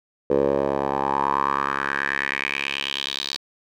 10% pulse tone with band-pass filter sweep, 69.3 Hz, C#2, in tune, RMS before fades -24 dBFS, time 0.3-3.37 s, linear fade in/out 5 ms, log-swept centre 480 to 4300 Hz, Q 4.3, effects none

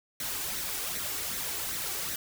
white noise with flanger, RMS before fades -34 dBFS, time 0.2-2.16 s, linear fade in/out 2 ms, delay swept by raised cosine 0.5 to 2.7 ms, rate 2.6 Hz, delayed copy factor +0.55, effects none

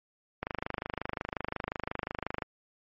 click train, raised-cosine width 0.5 ms, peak -17 dBFS, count 52, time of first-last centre 0.43-2.422 s, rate 25.6 Hz, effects MP3 32 kbps

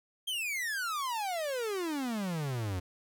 45% pulse exponential sweep, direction down, 3235 to 87 Hz, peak -32 dBFS, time 0.27-2.8 s, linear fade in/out 10 ms, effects 12-bit

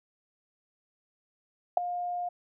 sine tone with ADSR envelope, 709 Hz, F5, 26 cents sharp, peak -14 dBFS, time 1.77-2.29 s, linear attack 4 ms, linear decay 6 ms, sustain -16 dB, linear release 8 ms, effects none

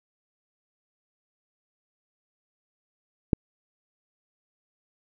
click, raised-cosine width 3 ms, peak -6 dBFS, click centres 3.332 s, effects none

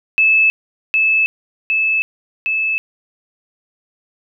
sine tone with echo, 2612 Hz, E7, 17 cents flat, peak -9 dBFS, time 0.18-0.5 s, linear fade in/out 0 ms, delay 760 ms, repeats 3, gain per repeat -2 dB, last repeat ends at 2.78 s, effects none

